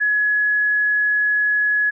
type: tone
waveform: sine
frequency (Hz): 1689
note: G#6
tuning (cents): +29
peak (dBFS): -15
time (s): 0-1.91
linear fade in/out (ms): 20
effects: none